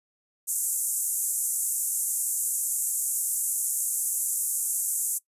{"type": "band-pass noise", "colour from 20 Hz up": "pink", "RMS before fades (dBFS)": -28, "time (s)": [0.47, 5.19], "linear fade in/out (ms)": 20, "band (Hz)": [7200, 13000], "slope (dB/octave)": 48, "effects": ["noise-tail reverb RT60 0.1 s tail -21 dB re dry", "resampled to 32000 Hz"]}